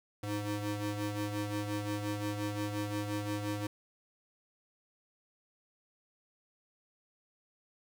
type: ring-modulated tone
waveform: 30% pulse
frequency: 207.7 Hz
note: G#3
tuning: in tune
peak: -28 dBFS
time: 0.23-3.67 s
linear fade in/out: 5 ms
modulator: 101 Hz
effects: none